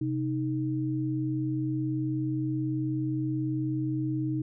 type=tone pair together; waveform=sine; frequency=130 / 311.3 Hz; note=C3 / D#4; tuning=-11 / +1 cents; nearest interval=octave + minor third; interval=1512 cents; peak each=-30 / -29 dBFS; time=0.01-4.42 s; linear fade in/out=5 ms; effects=none